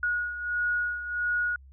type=beating tone pair; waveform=sine; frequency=1450 / 1451.5 Hz; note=F#6 / F#6; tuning=-35 / -34 cents; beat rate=1.5 Hz; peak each=-27 / -33 dBFS; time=0.03-1.56 s; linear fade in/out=2 ms; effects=added 67 Hz sine -48 dBFS peak until 1.72 s